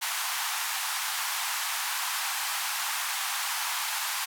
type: band-pass noise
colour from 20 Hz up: pink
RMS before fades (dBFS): -31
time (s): 0.01-4.26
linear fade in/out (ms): 20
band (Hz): 810 to 16000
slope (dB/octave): 48
effects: none